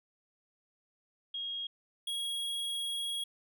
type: tone pair in turn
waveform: sine / square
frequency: 3270 / 3306 Hz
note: G#7 / G#7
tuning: -28 / -9 cents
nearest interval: unison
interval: 19 cents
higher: second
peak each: -35 / -34 dBFS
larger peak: second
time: 1.34-1.67 / 2.07-3.24 s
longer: second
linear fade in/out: 5 ms
effects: none